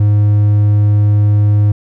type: tone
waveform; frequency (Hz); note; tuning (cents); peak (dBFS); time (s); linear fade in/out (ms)
triangle; 103.83; G#2; 0; -5; 0-1.72; 5
effects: none